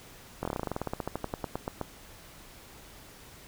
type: slowing click train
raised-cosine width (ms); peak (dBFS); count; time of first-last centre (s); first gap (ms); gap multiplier
1; -17; 23; 0.43-1.813; 22; 1.09
effects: pink hiss -51 dBFS RMS until 3.47 s